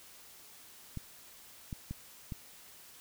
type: clicks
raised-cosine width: 5 ms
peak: -26 dBFS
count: 4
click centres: 0.973 / 1.728 / 1.91 / 2.322 s
effects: white hiss -55 dBFS RMS until 3 s